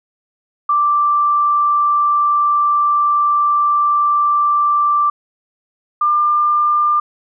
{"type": "tone pair in turn", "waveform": "sine", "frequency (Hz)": [1174.7, 1196.6], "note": ["D6", "D6"], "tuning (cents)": [0, 32], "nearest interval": "unison", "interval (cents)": 32, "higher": "second", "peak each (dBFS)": -11, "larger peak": "neither", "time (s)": [[0.69, 5.1], [6.01, 7]], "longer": "first", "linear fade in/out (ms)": 5, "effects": []}